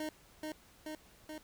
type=tone with echo; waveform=25% pulse; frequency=308.9 Hz; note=D#4; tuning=12 cents flat; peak=-33 dBFS; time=0-0.09 s; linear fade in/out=2 ms; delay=430 ms; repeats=3; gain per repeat=-2 dB; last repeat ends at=1.38 s; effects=pink hiss -62 dBFS RMS until 1.43 s